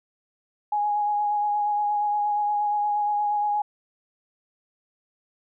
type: tone with vibrato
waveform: sine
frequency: 830.6 Hz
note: G#5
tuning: in tune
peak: -21 dBFS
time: 0.72-3.62 s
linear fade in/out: 5 ms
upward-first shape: sine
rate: 8.5 Hz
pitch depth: 17 cents each way
effects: none